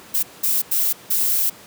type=noise bursts at uneven times; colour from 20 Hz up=violet; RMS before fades=-19 dBFS; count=4; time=0.14-0.23 / 0.43-0.62 / 0.71-0.93 / 1.1-1.5 s; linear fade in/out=10 ms; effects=pink hiss -43 dBFS RMS until 1.66 s + high-pass 150 Hz 12 dB/octave